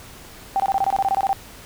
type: tone bursts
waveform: sine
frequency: 782 Hz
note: G5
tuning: 4 cents flat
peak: -16 dBFS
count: 13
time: 0.56-1.33 s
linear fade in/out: 0 ms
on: 38 ms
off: 23 ms
effects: pink hiss -42 dBFS RMS until 1.65 s